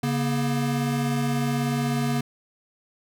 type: tone pair together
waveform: square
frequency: 140.06 / 238.9 Hz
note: C#3 / A#3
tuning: +18 / +43 cents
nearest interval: major sixth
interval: 925 cents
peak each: -26 dBFS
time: 0.03-2.21 s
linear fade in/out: 5 ms
effects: none